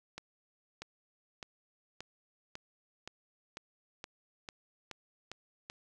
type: accelerating click train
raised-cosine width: 0.2 ms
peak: -25 dBFS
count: 12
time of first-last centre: 0.18-5.699 s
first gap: 640 ms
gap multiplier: 0.95
effects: none